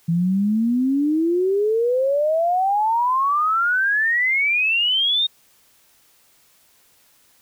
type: exponential sweep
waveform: sine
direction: up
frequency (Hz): 163.9 to 3729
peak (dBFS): -16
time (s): 0.08-5.27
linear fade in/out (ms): 10
effects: white hiss -57 dBFS RMS until 7.41 s